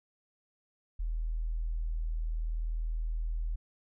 sine tone, 40.3 Hz, E1, 38 cents flat, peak -30 dBFS, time 0.99-3.56 s, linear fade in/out 10 ms, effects none

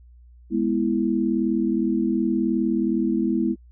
sine chord, E major, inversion first, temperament equal, 207.7 / 246.9 / 329.6 Hz, G#3 / B3 / E4, 0 / 0 / 0 cents, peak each -24 / -24 / -23 dBFS, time 0.5-3.56 s, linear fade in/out 50 ms, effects added 60 Hz sine -46 dBFS peak until 3.71 s

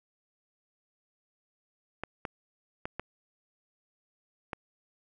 clicks, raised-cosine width 0.5 ms, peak -19 dBFS, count 5, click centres 2.036 / 2.252 / 2.855 / 2.996 / 4.532 s, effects none

